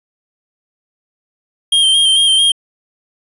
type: tone with vibrato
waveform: square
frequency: 3182 Hz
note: G7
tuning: 25 cents sharp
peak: -9 dBFS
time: 1.72-2.52 s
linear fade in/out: 5 ms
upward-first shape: square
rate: 4.5 Hz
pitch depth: 26 cents each way
effects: resampled to 24000 Hz